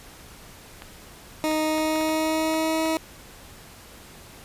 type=clicks; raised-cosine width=0.3 ms; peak=-21 dBFS; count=8; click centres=0.821 / 1.514 / 1.782 / 1.959 / 2.012 / 2.091 / 2.541 / 2.858 s
type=tone with pitch glide; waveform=20% pulse; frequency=311 to 320.1 Hz; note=D#4 to D#4; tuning=-1 to +49 cents; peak=-17 dBFS; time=1.44-2.97 s; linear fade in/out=0 ms; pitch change=+50 cents; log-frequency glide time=1.62-2.84 s
effects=pink hiss -46 dBFS RMS until 4.44 s + resampled to 32000 Hz